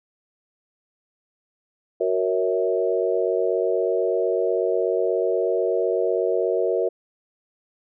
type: chord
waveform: sine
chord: F# dominant seventh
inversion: none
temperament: equal with one note detuned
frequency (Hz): 370 / 466.2 / 554.4 / 651.3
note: F#4 / A#4 / C#5 / E5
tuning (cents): 0 / 0 / 0 / -21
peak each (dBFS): -24 / -23 / -27 / -26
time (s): 2-6.89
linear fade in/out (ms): 10
effects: none